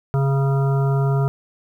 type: harmonic tone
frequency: 137.2 Hz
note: C#3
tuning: 17 cents flat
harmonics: 1 / 3 / 5 / 7 / 9 / 10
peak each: -16 / -26 / -30 / -33 / -35 / -36 dBFS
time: 0.14-1.28 s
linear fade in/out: 0 ms
effects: 9-bit